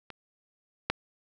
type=clicks; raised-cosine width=0.3 ms; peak=-25 / -9 dBFS; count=2; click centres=0.103 / 0.9 s; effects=none